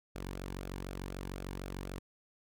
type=tone with flanger; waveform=sawtooth; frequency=46.69 Hz; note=F#1; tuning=16 cents sharp; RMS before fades=-42 dBFS; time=0.15-1.99 s; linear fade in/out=10 ms; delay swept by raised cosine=0.99 to 1.58 ms; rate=4 Hz; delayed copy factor=-0.5; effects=none